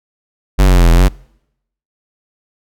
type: linear two-way sweep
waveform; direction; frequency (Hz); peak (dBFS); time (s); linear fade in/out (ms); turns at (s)
square; down then up; 49 to 41.2 to 49; -6; 0.58-1.09; 20; 0.92
effects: noise-tail reverb RT60 0.8 s tail -26 dB re dry